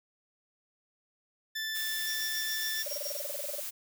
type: tone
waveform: 20% pulse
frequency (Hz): 1760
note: A6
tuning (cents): 0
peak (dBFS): -28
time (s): 1.55-2.83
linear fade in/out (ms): 10
type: noise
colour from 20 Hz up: blue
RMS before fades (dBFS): -38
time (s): 1.74-3.71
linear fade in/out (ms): 20
type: tone with tremolo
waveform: triangle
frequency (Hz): 5588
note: F8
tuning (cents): 0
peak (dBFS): -35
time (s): 2.07-3.2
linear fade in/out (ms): 5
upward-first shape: sine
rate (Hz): 7.2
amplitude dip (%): 85
type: tone bursts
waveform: sine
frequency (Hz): 581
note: D5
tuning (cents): -19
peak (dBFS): -35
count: 16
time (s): 2.86-3.602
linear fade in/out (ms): 5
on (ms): 22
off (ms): 26
effects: none